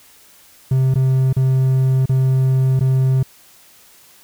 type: tone with dropouts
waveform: triangle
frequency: 131.4 Hz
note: C3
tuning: 8 cents sharp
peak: -10 dBFS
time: 0.71-3.23 s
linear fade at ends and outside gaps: 5 ms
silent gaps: 0.942-0.955 / 1.329-1.365 / 2.058-2.093 / 2.795-2.807 s
effects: white hiss -48 dBFS RMS until 4.23 s